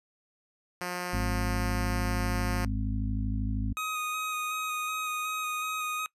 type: tone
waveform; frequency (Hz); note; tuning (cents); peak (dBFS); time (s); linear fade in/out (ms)
5% pulse; 178.6; F3; +39; -21; 0.81-2.65; 2
type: harmonic tone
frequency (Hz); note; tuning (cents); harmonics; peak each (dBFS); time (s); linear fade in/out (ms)
52.9; G#1; +33; 1 / 2 / 4 / 5; -30 / -33 / -36 / -37; 1.13-3.73; 5
type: tone with vibrato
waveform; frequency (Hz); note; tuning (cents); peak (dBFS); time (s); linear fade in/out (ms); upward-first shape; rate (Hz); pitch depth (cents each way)
25% pulse; 1251; D#6; +9; -27; 3.77-6.06; 0; square; 2.7; 13
effects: noise-tail reverb RT60 0.1 s tail -22 dB re dry + resampled to 32000 Hz